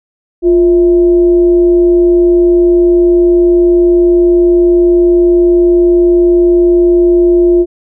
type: tone with frequency modulation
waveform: sine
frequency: 350 Hz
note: F4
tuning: 4 cents sharp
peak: -4 dBFS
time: 0.42-7.66 s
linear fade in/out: 50 ms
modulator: 300 Hz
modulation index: 0.24
effects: none